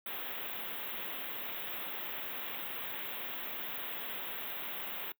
white band-stop noise, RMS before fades -40 dBFS, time 0.06-5.12 s, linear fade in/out 2 ms, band 3700 to 13000 Hz, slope 96 dB/octave, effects noise-tail reverb RT60 0.1 s tail -23 dB re dry + high-pass 200 Hz 12 dB/octave

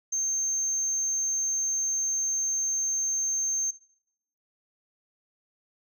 sine tone, 6340 Hz, G8, 19 cents sharp, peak -23 dBFS, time 0.12-3.71 s, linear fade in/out 10 ms, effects noise-tail reverb RT60 0.8 s tail -23 dB re dry + tanh soft clip ceiling -24 dBFS

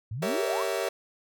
sine exponential sweep, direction up, 98 to 1174.7 Hz, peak -31 dBFS, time 0.11-0.63 s, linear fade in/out 5 ms
40% pulse chord, G diminished seventh, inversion none, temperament equal with one note detuned, 392 / 466.2 / 562.8 / 659.3 Hz, G4 / Bb4 / Db5 / Fb5, 0 / 0 / +26 / 0 cents, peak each -32 dBFS, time 0.22-0.89 s, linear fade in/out 5 ms
effects none

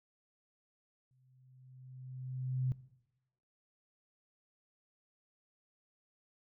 sine tone with exponential growth, 128.9 Hz, C3, 26 cents flat, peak -29 dBFS, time 1.11-2.72 s, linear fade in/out 0 ms, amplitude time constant 350 ms, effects noise-tail reverb RT60 0.9 s tail -19 dB re dry

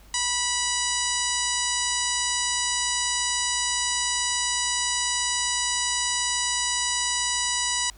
harmonic tone, 979 Hz, B5, 15 cents flat, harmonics 1 / 2 / 3 / 4 / 5 / 6 / 7 / 8 / 9, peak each -32 / -32 / -32 / -32 / -32 / -32 / -32 / -32 / -32 dBFS, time 0.14-7.9 s, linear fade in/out 2 ms, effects added 50 Hz sine -47 dBFS peak until 7.97 s + pink hiss -55 dBFS RMS until 7.97 s

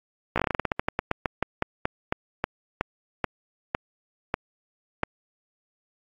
slowing click train, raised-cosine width 0.5 ms, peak -8 dBFS, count 26, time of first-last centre 0.36-5.034 s, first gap 16 ms, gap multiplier 1.17, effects AAC 48 kbps

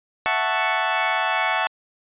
20% pulse chord, F# minor seventh, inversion third, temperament equal, 659.3 / 740 / 880 / 1108.7 Hz, E5 / F#5 / A5 / C#6, 0 / 0 / 0 / 0 cents, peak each -22 / -20 / -19 / -21 dBFS, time 0.26-1.67 s, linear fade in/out 0 ms, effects resampled to 8000 Hz

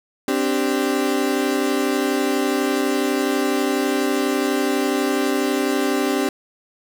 35% pulse chord, C suspended second, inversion none, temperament equal, 261.6 / 293.7 / 392 Hz, C4 / D4 / G4, 0 / 0 / 0 cents, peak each -21 dBFS, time 0.28-6.29 s, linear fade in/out 2 ms, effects none

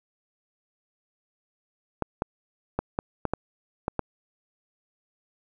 clicks, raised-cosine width 1 ms, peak -11 dBFS, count 8, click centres 2.023 / 2.221 / 2.79 / 2.989 / 3.253 / 3.336 / 3.881 / 3.993 s, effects none

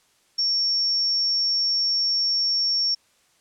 sine tone, 5490 Hz, F8, 31 cents flat, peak -19 dBFS, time 0.38-2.95 s, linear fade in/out 10 ms, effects white hiss -62 dBFS RMS until 3.4 s + low-pass 9000 Hz 12 dB/octave

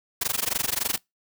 white noise with amplitude modulation, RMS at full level -23 dBFS, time 0.21-0.98 s, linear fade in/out 5 ms, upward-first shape sine, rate 23.4 Hz, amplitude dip 100%, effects noise-tail reverb RT60 0.2 s tail -26 dB re dry

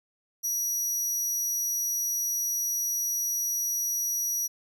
sawtooth tone, 5800 Hz, F#8, 35 cents flat, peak -24 dBFS, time 0.43-4.48 s, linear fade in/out 20 ms, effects none

